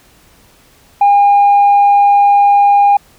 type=tone; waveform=sine; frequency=810 Hz; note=G#5; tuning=43 cents flat; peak=-3 dBFS; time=1.01-2.97 s; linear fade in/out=5 ms; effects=tanh soft clip ceiling -3 dBFS + pink hiss -47 dBFS RMS until 3.18 s